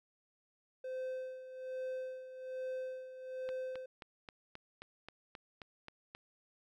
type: tone with tremolo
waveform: triangle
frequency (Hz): 516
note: C5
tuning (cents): -24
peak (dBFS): -35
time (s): 0.84-3.86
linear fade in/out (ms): 5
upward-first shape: sine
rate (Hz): 1.2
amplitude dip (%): 70
type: click train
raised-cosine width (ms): 0.3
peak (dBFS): -31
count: 11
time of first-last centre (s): 3.49-6.15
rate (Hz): 3.76
effects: none